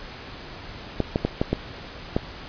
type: clicks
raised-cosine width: 2 ms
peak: -7 dBFS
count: 6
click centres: 1.003 / 1.159 / 1.25 / 1.415 / 1.53 / 2.165 s
effects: pink hiss -39 dBFS RMS until 2.48 s + resampled to 11025 Hz